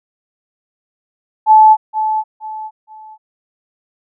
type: tone with echo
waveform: sine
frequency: 867 Hz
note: A5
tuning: 26 cents flat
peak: -3 dBFS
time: 1.46-1.77 s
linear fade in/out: 50 ms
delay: 470 ms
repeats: 3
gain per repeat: -10 dB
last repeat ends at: 3.18 s
effects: none